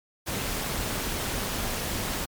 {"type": "noise with amplitude modulation", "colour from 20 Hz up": "pink", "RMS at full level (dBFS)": -28, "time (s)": [0.26, 2.26], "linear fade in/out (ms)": 20, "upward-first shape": "sine", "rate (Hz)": 209, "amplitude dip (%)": 45, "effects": ["MP3 96 kbps"]}